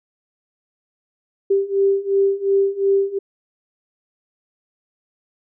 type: beating tone pair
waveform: sine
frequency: 392 / 394.8 Hz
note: G4 / G4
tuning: 0 / +12 cents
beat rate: 2.8 Hz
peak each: -19 / -17 dBFS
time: 1.5-3.19 s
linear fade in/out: 10 ms
effects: none